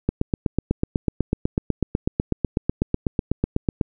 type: click train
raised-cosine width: 3 ms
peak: -6 dBFS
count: 31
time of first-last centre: 0.09-3.812 s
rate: 8.06 Hz
effects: none